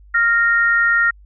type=tone pair together; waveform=sine; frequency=1400 / 1854.8 Hz; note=F6 / A#6; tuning=+4 / -9 cents; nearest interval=perfect fourth; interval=487 cents; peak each=-15 dBFS; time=0.14-1.11 s; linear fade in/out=10 ms; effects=added 50 Hz sine -42 dBFS peak until 1.25 s